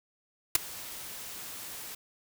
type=noise with ADSR envelope; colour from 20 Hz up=white; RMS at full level=-18 dBFS; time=0.55-1.95 s; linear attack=3 ms; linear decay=13 ms; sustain=-24 dB; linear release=6 ms; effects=none